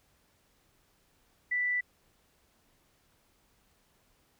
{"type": "tone", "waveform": "sine", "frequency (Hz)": 1975.5, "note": "B6", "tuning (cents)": 0, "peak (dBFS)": -27, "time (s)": [1.51, 1.81], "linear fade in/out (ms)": 10, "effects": ["pink hiss -69 dBFS RMS until 4.39 s"]}